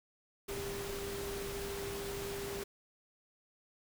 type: tone in noise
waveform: sine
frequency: 398.4 Hz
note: G4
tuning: 28 cents sharp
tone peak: -40 dBFS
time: 0.48-2.64 s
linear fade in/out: 10 ms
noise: pink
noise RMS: -43 dBFS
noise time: 0.48-2.64 s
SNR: 0 dB
effects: none